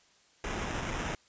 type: noise with sample-and-hold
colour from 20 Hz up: pink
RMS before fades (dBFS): -35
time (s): 0.44-1.15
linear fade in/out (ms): 2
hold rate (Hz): 4410
effects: white hiss -64 dBFS RMS until 1.28 s + resampled to 16000 Hz